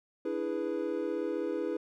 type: chord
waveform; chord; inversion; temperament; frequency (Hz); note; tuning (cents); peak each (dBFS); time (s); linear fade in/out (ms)
triangle; E dominant seventh; third; equal; 293.7 / 329.6 / 415.3 / 493.9; D4 / E4 / G#4 / B4; 0 / 0 / 0 / 0; -37 / -33 / -34 / -34; 0.25-1.77; 5
effects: none